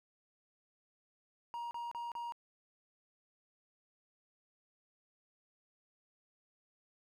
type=tone bursts; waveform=triangle; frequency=945 Hz; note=A#5; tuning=23 cents sharp; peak=-37 dBFS; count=4; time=1.54-2.322 s; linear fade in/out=0 ms; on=170 ms; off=34 ms; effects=none